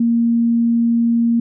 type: tone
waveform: sine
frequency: 233.1 Hz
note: A#3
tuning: in tune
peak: -12 dBFS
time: 0-1.4 s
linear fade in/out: 5 ms
effects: none